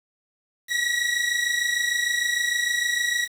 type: tone pair together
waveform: sawtooth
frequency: 1907 / 1933.6 Hz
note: A#6 / B6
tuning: +39 / -37 cents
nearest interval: unison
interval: 24 cents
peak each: -21 dBFS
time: 0.68-3.28 s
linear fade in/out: 50 ms
effects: low-pass 9000 Hz 12 dB/octave + 7-bit